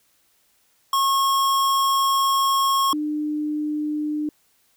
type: tone pair in turn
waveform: square / sine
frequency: 1089 / 300.9 Hz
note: C#6 / D4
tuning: -31 / +42 cents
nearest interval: octave + minor seventh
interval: 2227 cents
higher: first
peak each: -18 / -22 dBFS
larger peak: first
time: 0.93-2.93 / 2.93-4.29 s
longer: first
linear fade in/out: 2 ms
effects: white hiss -63 dBFS RMS until 4.76 s